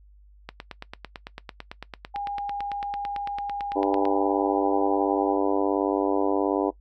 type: click train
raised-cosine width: 0.3 ms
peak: -19 dBFS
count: 33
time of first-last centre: 0.49-4.053 s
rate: 8.98 Hz
type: tone with pitch glide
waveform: sine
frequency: 810 to 799.8 Hz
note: G#5 to G5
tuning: -43 to +35 cents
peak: -28 dBFS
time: 2.14-5.37 s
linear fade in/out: 10 ms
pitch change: -22 cents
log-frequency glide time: 4.45-4.59 s
type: harmonic tone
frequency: 98.6 Hz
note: G2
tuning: 11 cents sharp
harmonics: 3 / 4 / 5 / 6 / 7 / 8 / 9 / 10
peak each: -25 / -27 / -29 / -31 / -32 / -33 / -34 / -35 dBFS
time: 3.75-6.71 s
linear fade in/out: 20 ms
effects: noise-tail reverb RT60 0.1 s tail -19 dB re dry + added 50 Hz sine -50 dBFS peak until 6.8 s